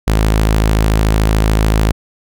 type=tone; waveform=sawtooth; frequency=53.6 Hz; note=A1; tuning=45 cents flat; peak=-6 dBFS; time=0.07-1.92 s; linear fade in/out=10 ms; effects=none